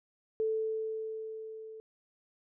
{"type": "tone with level ramp", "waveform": "sine", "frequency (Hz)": 440, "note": "A4", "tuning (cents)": 0, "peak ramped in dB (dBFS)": [-27, -44], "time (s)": [0.4, 1.8], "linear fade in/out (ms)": 0, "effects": []}